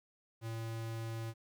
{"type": "tone", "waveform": "square", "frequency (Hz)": 113.4, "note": "A#2", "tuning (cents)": -47, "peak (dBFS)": -39, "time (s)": [0.41, 1.34], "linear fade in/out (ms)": 50, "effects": ["12-bit"]}